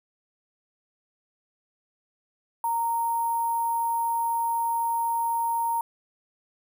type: tone with sample-and-hold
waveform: sine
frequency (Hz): 928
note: A#5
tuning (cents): -8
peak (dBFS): -23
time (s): 2.64-5.81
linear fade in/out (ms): 2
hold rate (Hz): 11025
effects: none